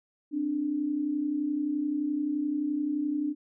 sine tone pair together, 264.6 / 296.2 Hz, C4 / D4, +20 / +15 cents, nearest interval major second, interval 195 cents, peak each -34 / -27 dBFS, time 0.31-3.35 s, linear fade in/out 50 ms, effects none

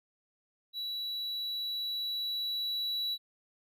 triangle tone with level ramp, 3925 Hz, B7, 11 cents flat, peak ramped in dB -33 to -29 dBFS, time 0.73-3.18 s, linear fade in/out 50 ms, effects none

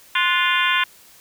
harmonic tone with a mistuned harmonic, 349.2 Hz, F4, in tune, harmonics 3 / 4 / 5 / 6 / 7 / 8 / 9 / 10, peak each -22 / -23 / -24 / -25 / -25 / -26 / -27 / -27 dBFS, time 0.15-0.84 s, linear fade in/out 5 ms, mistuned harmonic 4, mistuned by +83 cents, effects white hiss -49 dBFS RMS until 1.2 s

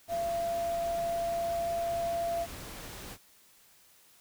sine tone in noise, 680 Hz, F5, 46 cents flat, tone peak -29 dBFS, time 0.08-2.47 s, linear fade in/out 50 ms, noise pink, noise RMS -44 dBFS, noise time 0.07-3.18 s, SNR +12 dB, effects white hiss -61 dBFS RMS until 4.2 s

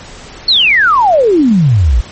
sine exponential sweep, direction down, 4435 to 51.91 Hz, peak -5 dBFS, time 0.48-2.01 s, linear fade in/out 5 ms, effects pink hiss -32 dBFS RMS until 2.11 s + MP3 32 kbps

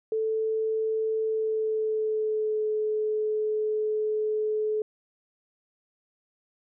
sine tone with pitch glide, 440 to 429.2 Hz, A4 to A4, 0 to -43 cents, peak -24 dBFS, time 0.12-4.82 s, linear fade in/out 2 ms, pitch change -43 cents, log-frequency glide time 1.23-2.68 s, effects none

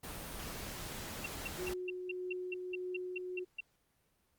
pink noise, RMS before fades -44 dBFS, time 0.03-1.74 s, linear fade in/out 10 ms
sine tone bursts, 2726 Hz, F7, 43 cents flat, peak -37 dBFS, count 12, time 1.24-3.606 s, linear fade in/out 5 ms, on 23 ms, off 190 ms
sine tone with tremolo, 364.5 Hz, F#4, 26 cents flat, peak -37 dBFS, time 1.58-3.45 s, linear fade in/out 20 ms, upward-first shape triangle, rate 1.7 Hz, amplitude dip 30%
effects pink hiss -75 dBFS RMS until 4.38 s + Opus 32 kbps

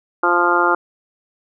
harmonic tone, 174.61 Hz, F3, in tune, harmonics 2 / 3 / 4 / 5 / 6 / 7 / 8, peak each -20 / -24 / -24 / -20 / -22 / -19 / -18 dBFS, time 0.23-0.75 s, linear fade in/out 5 ms, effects none

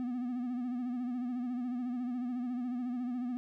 triangle tone with vibrato, 246.9 Hz, B3, in tune, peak -31 dBFS, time 0-3.37 s, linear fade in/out 0 ms, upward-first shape sine, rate 14 Hz, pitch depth 60 cents each way, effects none

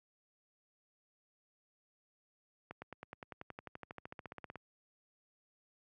accelerating click train, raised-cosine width 0.5 ms, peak -30 dBFS, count 24, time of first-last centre 2.71-4.557 s, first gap 110 ms, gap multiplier 0.97, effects high-pass 80 Hz 12 dB/octave

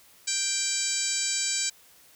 harmonic tone, 784 Hz, G5, in tune, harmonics 2 / 3 / 4 / 5 / 6 / 7 / 8 / 9 / 10, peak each -41 / -36 / -40 / -36 / -34 / -36 / -35 / -32 / -30 dBFS, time 0.27-1.7 s, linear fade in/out 10 ms, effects white hiss -56 dBFS RMS until 2.15 s

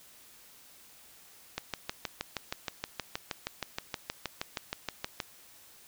click train, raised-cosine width 0.2 ms, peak -15 dBFS, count 24, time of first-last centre 1.58-5.202 s, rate 6.35 Hz, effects white hiss -56 dBFS RMS until 5.87 s

